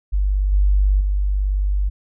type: tone with level steps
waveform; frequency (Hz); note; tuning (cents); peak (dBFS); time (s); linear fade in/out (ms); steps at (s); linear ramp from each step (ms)
sine; 49.09; G1; +3; -15 / -12 / -16; 0.12-1.9; 20; 0.52 / 1; 10
effects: none